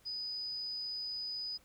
sine tone, 4978 Hz, D#8, in tune, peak -37 dBFS, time 0.05-1.58 s, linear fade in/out 20 ms, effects pink hiss -66 dBFS RMS until 1.64 s

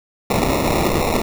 white noise with sample-and-hold, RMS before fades -18 dBFS, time 0.3-1.22 s, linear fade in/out 5 ms, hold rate 1575 Hz, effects none

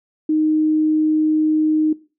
sine tone, 310 Hz, D#4, 6 cents flat, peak -14 dBFS, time 0.29-1.93 s, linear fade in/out 5 ms, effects noise-tail reverb RT60 0.3 s tail -18 dB re dry

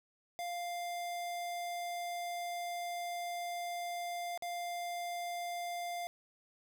square tone with dropouts, 698.5 Hz, F5, in tune, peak -38 dBFS, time 0.39-6.07 s, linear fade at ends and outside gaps 0 ms, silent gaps 4.376-4.423 s, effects none

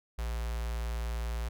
square tone with notch filter, 57.5 Hz, A#1, 23 cents flat, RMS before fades -34 dBFS, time 0.18-1.49 s, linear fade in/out 10 ms, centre 240 Hz, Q 0.66, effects none

